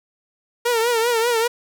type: tone with vibrato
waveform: sawtooth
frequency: 466.2 Hz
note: A#4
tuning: in tune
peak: -13 dBFS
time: 0.65-1.48 s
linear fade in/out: 10 ms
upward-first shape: triangle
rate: 5.1 Hz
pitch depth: 100 cents each way
effects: none